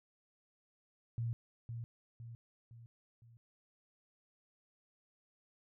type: tone with echo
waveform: sine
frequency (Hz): 116.54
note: A#2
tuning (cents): 0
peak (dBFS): -34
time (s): 1.18-1.33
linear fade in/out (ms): 0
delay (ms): 510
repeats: 4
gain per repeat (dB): -6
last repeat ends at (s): 3.37
effects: none